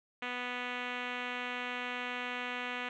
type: tone with low-pass filter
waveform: 5% pulse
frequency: 246.9 Hz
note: B3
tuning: in tune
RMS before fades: -38 dBFS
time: 0.22-2.89 s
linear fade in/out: 5 ms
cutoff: 2700 Hz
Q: 1.6
effects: none